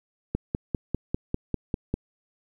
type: click train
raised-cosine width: 3 ms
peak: -12 dBFS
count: 9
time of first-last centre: 0.35-1.94 s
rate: 5.03 Hz
effects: 9-bit